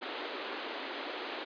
pink band-pass noise, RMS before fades -40 dBFS, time 0.01-1.45 s, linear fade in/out 20 ms, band 280 to 4200 Hz, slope 48 dB/octave, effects resampled to 11025 Hz

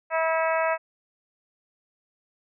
harmonic tone with a mistuned harmonic, 323.9 Hz, E4, 30 cents flat, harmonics 2 / 3 / 4 / 5 / 6 / 7 / 8, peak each -24 / -28 / -30 / -32 / -34 / -35 / -36 dBFS, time 0.1-0.78 s, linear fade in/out 50 ms, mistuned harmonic 7, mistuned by -32 cents, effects none

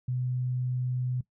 sine tone, 126 Hz, B2, 35 cents sharp, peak -27 dBFS, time 0.08-1.21 s, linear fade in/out 5 ms, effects noise-tail reverb RT60 0.1 s tail -18 dB re dry

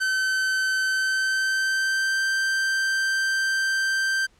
45% pulse tone with pitch glide, 1534 to 1565.3 Hz, G6 to G6, -38 to -3 cents, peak -21 dBFS, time 0-4.27 s, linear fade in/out 20 ms, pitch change +35 cents, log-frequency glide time 0.83-2.22 s, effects pink hiss -61 dBFS RMS until 4.39 s + low-pass 8000 Hz 12 dB/octave

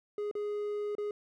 triangle tone with dropouts, 415.3 Hz, G#4, in tune, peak -30 dBFS, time 0.18-1.11 s, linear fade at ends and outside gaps 2 ms, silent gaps 0.313-0.352 / 0.952-0.982 s, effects none

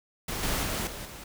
pink noise with level steps, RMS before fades -33 / -29 / -31 / -39 / -43 dBFS, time 0.28-1.24 s, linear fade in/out 5 ms, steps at 0.43 / 0.63 / 0.87 / 1.05 s, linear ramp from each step 2 ms, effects none

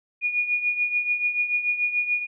sine tone with tremolo, 2446 Hz, D#7, 30 cents flat, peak -18 dBFS, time 0.21-2.27 s, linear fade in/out 50 ms, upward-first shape triangle, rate 6.9 Hz, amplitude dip 75%, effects none

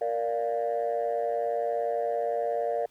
sine chord, Bb major, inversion none, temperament equal, 466.2 / 587.3 / 698.5 Hz, Bb4 / D5 / F5, 0 / 0 / 0 cents, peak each -29 dBFS, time 0.01-2.86 s, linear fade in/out 5 ms, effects tanh soft clip ceiling -20 dBFS + pink hiss -64 dBFS RMS until 2.9 s

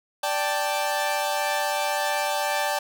sawtooth chord, D suspended fourth, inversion none, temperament equal, 587.3 / 784 / 880 Hz, D5 / G5 / A5, 0 / 0 / 0 cents, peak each -24 dBFS, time 0.23-2.79 s, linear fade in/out 5 ms, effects none

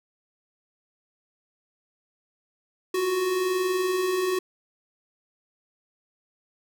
square tone pair together, 349.5 / 370.3 Hz, F4 / F#4, +1 / +1 cents, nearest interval minor second, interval 100 cents, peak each -35 / -24 dBFS, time 2.94-4.39 s, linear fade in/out 5 ms, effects none

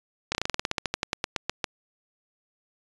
slowing click train, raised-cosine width 0.2 ms, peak -8 dBFS, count 19, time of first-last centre 0.32-1.642 s, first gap 29 ms, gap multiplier 1.1, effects resampled to 22050 Hz

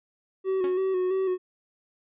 triangle tone with vibrato, 373.9 Hz, F#4, 18 cents sharp, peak -21 dBFS, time 0.44-1.38 s, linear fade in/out 50 ms, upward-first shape square, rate 3 Hz, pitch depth 33 cents each way
sawtooth tone with exponential decay, 277.2 Hz, C#4, in tune, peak -29 dBFS, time 0.64-0.83 s, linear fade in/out 0 ms, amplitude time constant 41 ms
effects resampled to 8000 Hz

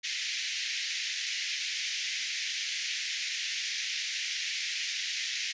pink band-pass noise, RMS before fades -34 dBFS, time 0.03-5.53 s, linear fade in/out 20 ms, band 1900 to 6600 Hz, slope 48 dB/octave, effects resampled to 16000 Hz

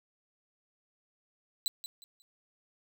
sawtooth tone with echo, 4000 Hz, B7, 21 cents sharp, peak -25 dBFS, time 1.66-1.68 s, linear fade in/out 0 ms, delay 180 ms, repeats 3, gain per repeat -11 dB, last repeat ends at 2.22 s, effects none

